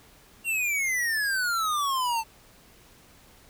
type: exponential sweep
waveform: square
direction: down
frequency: 2782 to 880 Hz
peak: -25 dBFS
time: 0.44-2.24 s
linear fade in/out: 50 ms
effects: pink hiss -55 dBFS RMS until 3.49 s